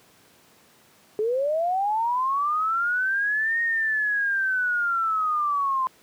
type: linear two-way sweep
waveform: sine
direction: up then down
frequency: 414.7 to 1864.7 to 1029 Hz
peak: -21 dBFS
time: 1.19-5.87 s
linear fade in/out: 0 ms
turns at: 3.61 s
effects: pink hiss -56 dBFS RMS until 6.02 s + high-pass 150 Hz 12 dB/octave